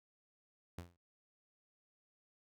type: tone with exponential decay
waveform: sawtooth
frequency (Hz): 87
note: F2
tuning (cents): -6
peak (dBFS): -38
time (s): 0.78-0.97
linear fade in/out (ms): 5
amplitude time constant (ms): 41
effects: none